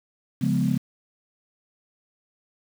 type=chord; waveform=sine; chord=C# dominant seventh; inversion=none; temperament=equal; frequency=138.59 / 174.61 / 207.7 / 246.9 Hz; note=C#3 / E#3 / G#3 / B3; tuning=0 / 0 / 0 / 0 cents; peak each=-25 dBFS; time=0.41-0.78 s; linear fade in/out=10 ms; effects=tanh soft clip ceiling -10 dBFS + 7-bit